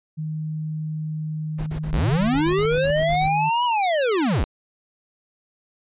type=tone with pitch glide; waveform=sine; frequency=155.56 to 154.49 Hz; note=D#3 to D#3; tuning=0 to -12 cents; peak=-25 dBFS; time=0.17-3.5 s; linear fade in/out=20 ms; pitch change=-12 cents; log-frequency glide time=0.56-2.76 s
type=noise bursts; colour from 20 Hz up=brown; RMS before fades=-31 dBFS; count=14; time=1.58-3.291 s; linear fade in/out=10 ms; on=86 ms; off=39 ms
type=linear two-way sweep; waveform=square; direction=up then down; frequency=36.71 to 990 to 36.71 Hz; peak=-19 dBFS; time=1.93-4.44 s; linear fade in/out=0 ms; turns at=3.65 s
effects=resampled to 8000 Hz